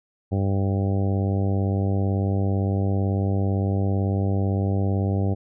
harmonic tone, 97.9 Hz, G2, 2 cents flat, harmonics 1 / 2 / 3 / 4 / 5 / 6 / 7 / 8, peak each -21 / -27 / -31 / -33 / -35 / -37 / -38 / -39 dBFS, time 0.31-5.35 s, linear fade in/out 20 ms, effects none

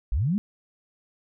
sine linear sweep, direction up, 41.94 to 219 Hz, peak -21 dBFS, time 0.12-0.38 s, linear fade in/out 0 ms, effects none

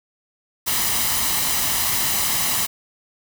white noise with comb filter, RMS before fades -21 dBFS, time 0.66-2.67 s, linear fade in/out 20 ms, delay 1 ms, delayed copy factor +0.5, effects none

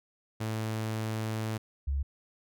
sawtooth / sine tone pair in turn, 110 / 69.3 Hz, A2 / C#2, 0 / 0 cents, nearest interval minor sixth, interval 800 cents, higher first, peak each -27 / -27 dBFS, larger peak neither, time 0.4-1.58 / 1.87-2.03 s, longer first, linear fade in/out 10 ms, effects none

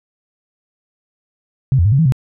sine tone with pitch steps, 132.9 / 85.6 / 105 / 135.8 / 162.5 / 130.1 Hz, C3 / F2 / G#2 / C#3 / E3 / C3, +27 / -34 / +19 / -35 / -24 / -9 cents, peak -9 dBFS, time 1.72-2.122 s, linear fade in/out 0 ms, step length 67 ms, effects none

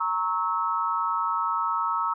sine tone cluster, 930 / 1100 / 1299 Hz, A#5 / C#6 / E6, -4 / -14 / -26 cents, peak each -28 / -30 / -26 dBFS, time 0-2.14 s, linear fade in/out 10 ms, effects none

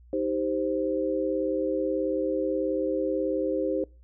sine chord, C minor, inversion first, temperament just, 314 / 392.4 / 523.3 Hz, Eb4 / G4 / C5, +16 / +2 / 0 cents, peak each -29 / -30 / -28 dBFS, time 0.13-3.84 s, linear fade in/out 2 ms, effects noise-tail reverb RT60 0.3 s tail -24 dB re dry + added 60 Hz sine -50 dBFS peak until 4.03 s

